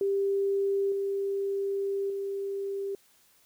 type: tone with level steps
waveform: sine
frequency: 395.3 Hz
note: G4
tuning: 15 cents sharp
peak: -24 / -27 / -30 dBFS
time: 0.01-2.95 s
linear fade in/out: 2 ms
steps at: 0.92 / 2.1 s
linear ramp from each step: 2 ms
effects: white hiss -63 dBFS RMS until 3.45 s